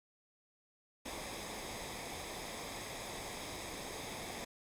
pink noise with comb filter, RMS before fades -44 dBFS, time 1.05-4.45 s, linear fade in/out 10 ms, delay 0.69 ms, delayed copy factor -0.6, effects low-pass 11000 Hz 12 dB/octave

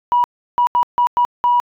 sine tone bursts at uneven times, 970 Hz, B5, 31 cents flat, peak -10 dBFS, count 6, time 0.12-0.24 / 0.58-0.67 / 0.75-0.83 / 0.98-1.07 / 1.17-1.25 / 1.44-1.6 s, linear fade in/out 0 ms, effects tanh soft clip ceiling -6 dBFS

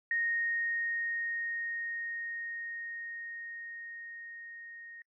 sine tone with level ramp, 1860 Hz, A#6, 4 cents flat, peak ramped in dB -28 to -46 dBFS, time 0.11-5.02 s, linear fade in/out 2 ms, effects noise-tail reverb RT60 0.1 s tail -26 dB re dry

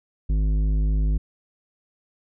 triangle tone with tanh clipping, 51.91 Hz, G#1, in tune, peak -20 dBFS, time 0.29-1.18 s, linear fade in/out 10 ms, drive 15 dB, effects none

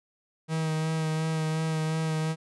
45% pulse tone with vibrato, 158.6 Hz, D#3, 33 cents sharp, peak -26 dBFS, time 0.48-2.36 s, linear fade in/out 50 ms, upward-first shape sine, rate 2.8 Hz, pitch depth 19 cents each way, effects resampled to 24000 Hz

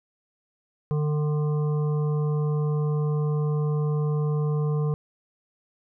harmonic tone, 150 Hz, D3, 37 cents sharp, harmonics 1 / 3 / 5 / 7 / 8, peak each -22 / -31 / -44 / -41 / -47 dBFS, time 0.91-4.94 s, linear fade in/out 0 ms, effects none

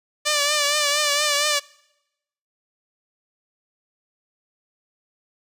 5% pulse tone with vibrato, 587.3 Hz, D5, in tune, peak -7 dBFS, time 0.25-1.6 s, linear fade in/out 20 ms, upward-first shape triangle, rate 4.3 Hz, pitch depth 58 cents each way, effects noise-tail reverb RT60 0.9 s tail -24 dB re dry + resampled to 32000 Hz

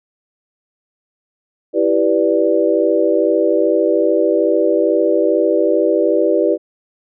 sine chord, E minor seventh, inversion none, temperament equal, 329.6 / 392 / 493.9 / 587.3 Hz, E4 / G4 / B4 / D5, 0 / 0 / 0 / 0 cents, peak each -17 dBFS, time 1.73-6.58 s, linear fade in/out 50 ms, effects none

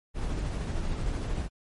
brown noise with tremolo, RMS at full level -29 dBFS, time 0.14-1.49 s, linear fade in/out 50 ms, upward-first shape sine, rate 13 Hz, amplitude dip 30%, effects MP3 48 kbps

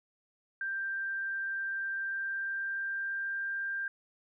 sine tone with pitch glide, 1578 to 1589 Hz, G6 to G6, +11 to +23 cents, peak -32 dBFS, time 0.61-3.88 s, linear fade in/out 2 ms, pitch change +12 cents, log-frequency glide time 1.98-3.5 s, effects none

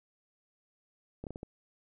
slowing click train, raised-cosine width 2 ms, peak -27 dBFS, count 5, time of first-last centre 1.24-1.431 s, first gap 28 ms, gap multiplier 1.37, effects none

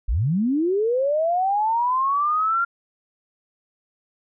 sine linear sweep, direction up, 38.89 to 1396.9 Hz, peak -18 dBFS, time 0.08-2.65 s, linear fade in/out 10 ms, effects none

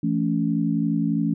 sine tone cluster, 166.9 / 218.4 / 281.6 Hz, E3 / A3 / C#4, +22 / -13 / +27 cents, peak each -24 dBFS, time 0.03-1.34 s, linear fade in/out 5 ms, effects none

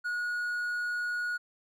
triangle tone, 1451 Hz, F#6, 34 cents flat, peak -28 dBFS, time 0.04-1.38 s, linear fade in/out 20 ms, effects none

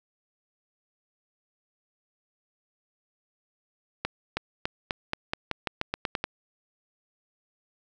accelerating click train, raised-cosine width 0.3 ms, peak -11 dBFS, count 13, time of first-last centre 4.05-6.241 s, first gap 320 ms, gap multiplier 0.89, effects none

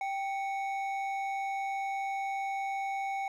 triangle tone pair together, 784 / 2217 Hz, G5 / C#7, 0 / 0 cents, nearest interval octave + tritone, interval 1800 cents, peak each -29 / -37 dBFS, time 0.01-3.28 s, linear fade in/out 2 ms, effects tanh soft clip ceiling -26 dBFS

